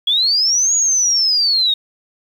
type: linear two-way sweep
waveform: sine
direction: up then down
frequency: 3290 to 6790 to 3687 Hz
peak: -12 dBFS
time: 0.07-1.74 s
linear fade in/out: 5 ms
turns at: 0.75 s
effects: 7-bit